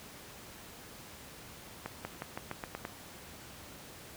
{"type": "accelerating click train", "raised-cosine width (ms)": 0.5, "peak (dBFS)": -22, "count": 8, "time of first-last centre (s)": [1.86, 2.851], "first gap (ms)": 190, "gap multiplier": 0.9, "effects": ["pink hiss -50 dBFS RMS until 4.16 s", "high-pass 60 Hz 12 dB/octave"]}